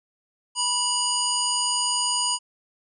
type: harmonic tone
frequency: 975 Hz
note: B5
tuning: 23 cents flat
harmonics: 1 / 3 / 5 / 7 / 9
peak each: -28 / -28 / -28 / -28 / -28 dBFS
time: 0.55-2.39 s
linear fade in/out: 50 ms
effects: none